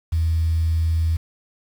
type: tone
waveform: sine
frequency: 81.7 Hz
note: E2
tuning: 15 cents flat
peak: -16 dBFS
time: 0.12-1.17 s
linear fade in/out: 10 ms
effects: tanh soft clip ceiling -12 dBFS + 7-bit